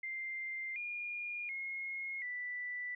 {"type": "tone with pitch steps", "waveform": "sine", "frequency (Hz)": [2094, 2423, 2157, 1975], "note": ["C7", "D#7", "C#7", "B6"], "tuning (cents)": [1, -47, -48, 0], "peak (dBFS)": -38, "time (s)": [0.03, 2.95], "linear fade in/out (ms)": 5, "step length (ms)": 730, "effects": []}